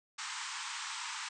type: band-pass noise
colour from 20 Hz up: pink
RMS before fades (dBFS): -41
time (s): 0.18-1.29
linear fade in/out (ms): 10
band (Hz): 860 to 8500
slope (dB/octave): 96
effects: none